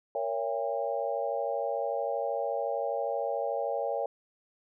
sine chord, A# diminished seventh, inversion none, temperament just, 466.2 / 559.4 / 671.3 / 805.5 Hz, A#4 / C#5 / E5 / G5, 0 / +16 / +31 / +47 cents, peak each -35 / -32 / -35 / -35 dBFS, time 0.15-4.06 s, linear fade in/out 2 ms, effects none

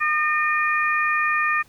harmonic tone, 608 Hz, D#5, 40 cents flat, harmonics 2 / 3 / 4, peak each -22 / -22 / -25 dBFS, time 0-1.63 s, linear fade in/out 20 ms, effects pink hiss -55 dBFS RMS until 1.68 s

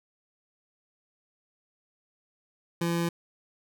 25% pulse tone, 169.8 Hz, F3, 48 cents flat, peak -22 dBFS, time 2.81-3.09 s, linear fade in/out 5 ms, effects none

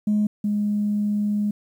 sine tone pair in turn, 210 / 207.6 Hz, G#3 / G#3, +19 / 0 cents, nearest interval unison, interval 19 cents, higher first, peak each -16 / -19 dBFS, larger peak first, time 0.07-0.27 / 0.44-1.51 s, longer second, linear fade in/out 5 ms, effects tanh soft clip ceiling -14 dBFS + 9-bit

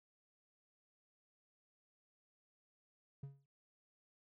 triangle tone with exponential decay, 138.5 Hz, C#3, 1 cent flat, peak -40 dBFS, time 3.23-3.46 s, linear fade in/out 5 ms, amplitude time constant 50 ms, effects none

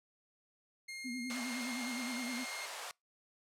sawtooth tone, 2130 Hz, C7, 30 cents sharp, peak -39 dBFS, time 0.88-2.66 s, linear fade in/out 10 ms
sine tone with vibrato, 246.9 Hz, B3, in tune, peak -39 dBFS, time 1.04-2.45 s, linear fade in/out 20 ms, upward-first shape sine, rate 9.7 Hz, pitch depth 84 cents each way
pink high-pass noise, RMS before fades -44 dBFS, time 1.3-2.91 s, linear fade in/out 0 ms, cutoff 590 Hz, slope 24 dB/octave
effects noise-tail reverb RT60 0.2 s tail -26 dB re dry + low-pass 10000 Hz 12 dB/octave

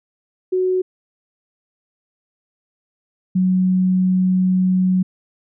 sine tone pair in turn, 370 / 185 Hz, F#4 / F#3, 0 / 0 cents, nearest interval octave, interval 1200 cents, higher first, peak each -15 / -13 dBFS, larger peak second, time 0.52-0.82 / 3.35-5.03 s, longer second, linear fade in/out 10 ms, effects none

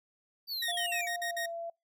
square exponential sweep, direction down, 4695 to 2188 Hz, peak -34 dBFS, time 0.47-1.09 s, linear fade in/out 50 ms
sawtooth tone bursts, 1864.7 Hz, A#6, in tune, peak -30 dBFS, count 6, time 0.62-1.46 s, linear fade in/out 5 ms, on 95 ms, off 54 ms
sine tone with pitch glide, 698.5 to 675.1 Hz, F5 to E5, 0 to +41 cents, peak -36 dBFS, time 0.68-1.7 s, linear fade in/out 5 ms, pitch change -59 cents, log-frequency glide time 1.17-1.47 s
effects noise-tail reverb RT60 0.2 s tail -25 dB re dry

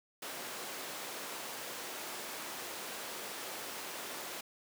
pink high-pass noise, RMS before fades -43 dBFS, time 0.22-4.41 s, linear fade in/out 5 ms, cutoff 390 Hz, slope 12 dB/octave, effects none

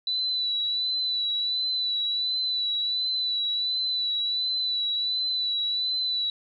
sine tone with vibrato, 3969 Hz, B7, 8 cents sharp, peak -24 dBFS, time 0.07-6.3 s, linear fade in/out 2 ms, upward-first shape sine, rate 1.4 Hz, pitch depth 34 cents each way, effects none

